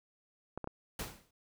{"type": "clicks", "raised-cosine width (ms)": 1, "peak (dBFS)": -25, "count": 3, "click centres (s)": [0.576, 0.643, 0.674]}
{"type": "noise with exponential decay", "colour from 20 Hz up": "pink", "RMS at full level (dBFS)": -36, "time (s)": [0.99, 1.31], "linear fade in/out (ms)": 5, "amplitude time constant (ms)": 68}
{"effects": []}